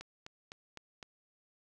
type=click train; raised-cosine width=0.2 ms; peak=-28 dBFS; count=5; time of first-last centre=0.01-1.028 s; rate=3.93 Hz; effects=none